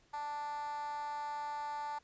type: tone with high-pass filter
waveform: 10% pulse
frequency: 293.7 Hz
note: D4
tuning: in tune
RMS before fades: -40 dBFS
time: 0.13-1.99 s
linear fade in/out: 10 ms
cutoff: 880 Hz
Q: 7.2
effects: pink hiss -69 dBFS RMS until 2.03 s + resampled to 16000 Hz